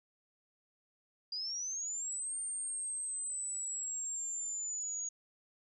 sine linear two-way sweep, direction up then down, 4791 to 8780 to 6690 Hz, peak -36 dBFS, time 1.32-5.09 s, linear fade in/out 5 ms, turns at 2.39 s, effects none

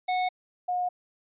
square / sine tone pair in turn, 734 / 720.6 Hz, F#5 / F#5, -14 / -46 cents, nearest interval unison, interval 32 cents, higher first, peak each -25 / -25 dBFS, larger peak neither, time 0.08-0.29 / 0.68-0.89 s, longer neither, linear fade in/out 10 ms, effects resampled to 8000 Hz

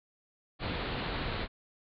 pink low-pass noise, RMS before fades -35 dBFS, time 0.59-1.48 s, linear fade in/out 50 ms, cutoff 4400 Hz, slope 96 dB/octave, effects none

